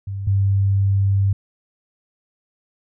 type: tone pair in turn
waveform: sine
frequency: 98.4 / 98.4 Hz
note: G2 / G2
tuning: +7 / +7 cents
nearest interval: unison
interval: 0 cents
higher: neither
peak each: -24 / -14 dBFS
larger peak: second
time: 0.07-0.27 / 0.27-1.33 s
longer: second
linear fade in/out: 5 ms
effects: none